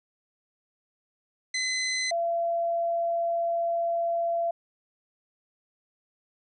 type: tone pair in turn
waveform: 20% pulse / sine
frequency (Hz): 2034 / 678.8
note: C7 / F5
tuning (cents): -50 / -49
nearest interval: octave + perfect fifth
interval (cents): 1899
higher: first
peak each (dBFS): -21 / -24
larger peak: first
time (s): 1.54-2.11 / 2.11-4.51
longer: second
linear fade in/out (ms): 5
effects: resampled to 22050 Hz